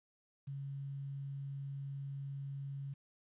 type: tone with quantisation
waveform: sine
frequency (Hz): 138.59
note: C#3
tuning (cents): 0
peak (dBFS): -40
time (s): 0.47-2.94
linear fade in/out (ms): 10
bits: 11
effects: resampled to 8000 Hz